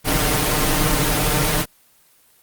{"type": "noise with comb filter", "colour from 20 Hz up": "pink", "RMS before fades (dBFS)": -18, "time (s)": [0.04, 1.66], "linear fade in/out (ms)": 50, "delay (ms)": 6.6, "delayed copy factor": 0.85, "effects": ["white hiss -55 dBFS RMS until 2.42 s", "Opus 24 kbps"]}